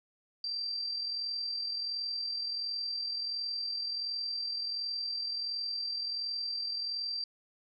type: tone with amplitude modulation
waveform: sine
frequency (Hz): 4699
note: D8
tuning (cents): 0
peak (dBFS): -31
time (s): 0.44-7.24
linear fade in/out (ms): 2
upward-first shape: sine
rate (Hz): 41.4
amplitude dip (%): 40
effects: none